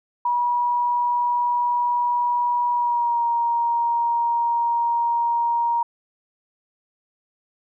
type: tone with pitch glide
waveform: sine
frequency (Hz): 966 to 939.6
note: B5 to A#5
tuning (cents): -39 to +13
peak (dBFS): -18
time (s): 0.25-5.83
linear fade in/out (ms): 5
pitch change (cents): -48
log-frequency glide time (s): 2.72-3.25
effects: none